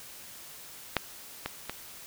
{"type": "clicks", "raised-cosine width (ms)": 0.3, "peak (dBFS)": [-8, -15, -17], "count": 3, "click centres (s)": [0.967, 1.46, 1.696], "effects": ["white hiss -47 dBFS RMS until 2.06 s"]}